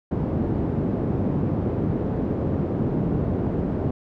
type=band-pass noise; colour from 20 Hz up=pink; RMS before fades=-24 dBFS; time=0.11-3.91 s; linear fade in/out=5 ms; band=100 to 370 Hz; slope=12 dB/octave; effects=none